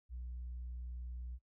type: tone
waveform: sine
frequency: 61 Hz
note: B1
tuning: 21 cents flat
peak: -40 dBFS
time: 0.09-1.39 s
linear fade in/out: 50 ms
effects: noise-tail reverb RT60 0.1 s tail -22 dB re dry + tanh soft clip ceiling -39 dBFS